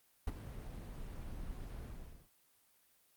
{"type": "noise with ADSR envelope", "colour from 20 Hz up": "brown", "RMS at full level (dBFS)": -33, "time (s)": [0.27, 2.3], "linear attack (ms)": 6, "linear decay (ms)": 32, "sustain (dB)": -12, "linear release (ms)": 460, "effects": ["white hiss -71 dBFS RMS until 3.16 s", "Opus 32 kbps"]}